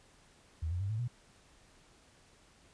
sine tone with pitch steps, 80 / 88.77 / 98.49 / 109.28 / 121.26 Hz, D#2 / F2 / G2 / A2 / B2, +49 / +29 / +9 / -11 / -31 cents, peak -32 dBFS, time 0.62-1.08 s, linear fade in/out 10 ms, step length 92 ms, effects pink hiss -63 dBFS RMS until 2.73 s + resampled to 22050 Hz

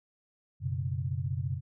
sine chord, F# suspended fourth, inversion none, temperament equal, 92.5 / 123.47 / 138.59 Hz, F#2 / B2 / C#3, 0 / 0 / 0 cents, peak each -34 dBFS, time 0.6-1.61 s, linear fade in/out 50 ms, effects none

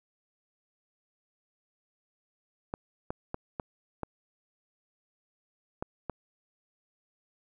clicks, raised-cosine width 1 ms, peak -19 dBFS, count 7, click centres 2.739 / 3.105 / 3.344 / 3.598 / 4.033 / 5.825 / 6.097 s, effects 10-bit

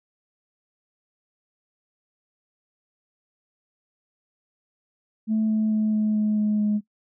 sine tone with pitch steps, 218.6 / 217.1 / 215.6 / 214.1 / 212.6 / 211.2 / 209.7 Hz, A3 / A3 / A3 / A3 / G#3 / G#3 / G#3, -11 / -23 / -35 / -47 / +41 / +29 / +17 cents, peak -18 dBFS, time 5.27-6.81 s, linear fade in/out 50 ms, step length 220 ms, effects noise-tail reverb RT60 0.1 s tail -20 dB re dry + tanh soft clip ceiling -16 dBFS

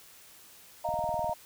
sine chord, Eb suspended second, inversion none, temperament equal with one note detuned, 622.3 / 698.5 / 927 Hz, Eb5 / F5 / Bb5, 0 / 0 / -10 cents, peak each -33 dBFS, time 0.84-1.34 s, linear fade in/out 10 ms
click train, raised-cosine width 5 ms, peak -31 dBFS, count 9, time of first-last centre 0.89-1.294 s, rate 19.8 Hz
effects white hiss -54 dBFS RMS until 1.45 s

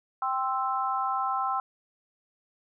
sine chord, C major, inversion second, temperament equal, 784 / 1046.5 / 1318.5 Hz, G5 / C6 / E6, 0 / 0 / 0 cents, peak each -30 dBFS, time 0.22-1.6 s, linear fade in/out 2 ms, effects none

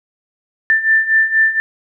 sine beating tone pair, 1774 / 1778.2 Hz, A6 / A6, +14 / +18 cents, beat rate 4.2 Hz, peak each -16 / -12 dBFS, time 0.7-1.6 s, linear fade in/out 0 ms, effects none

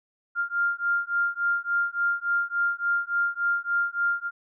sine beating tone pair, 1396.9 / 1400.4 Hz, F6 / F6, 0 / +4 cents, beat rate 3.5 Hz, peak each -26 dBFS, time 0.35-4.31 s, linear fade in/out 50 ms, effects none

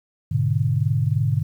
sine chord, G# diminished, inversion none, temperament equal, 103.83 / 123.47 / 146.83 Hz, G#2 / B2 / D3, 0 / 0 / 0 cents, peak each -22 dBFS, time 0.31-1.43 s, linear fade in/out 10 ms, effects 9-bit

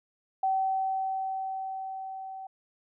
sine tone with level ramp, 766 Hz, G5, 40 cents flat, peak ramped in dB -23 to -38 dBFS, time 0.43-2.47 s, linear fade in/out 5 ms, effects none

